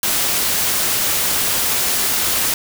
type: noise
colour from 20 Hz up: white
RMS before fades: -18 dBFS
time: 0.03-2.54 s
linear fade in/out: 2 ms
effects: none